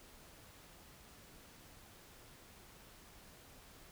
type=silence; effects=pink hiss -59 dBFS RMS until 3.91 s